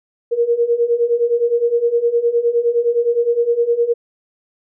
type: beating tone pair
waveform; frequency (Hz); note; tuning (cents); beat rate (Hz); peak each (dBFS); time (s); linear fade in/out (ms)
sine; 466.3 / 476; A#4 / A#4; +1 / +36; 9.7; -18 / -15; 0.31-3.94; 20
effects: none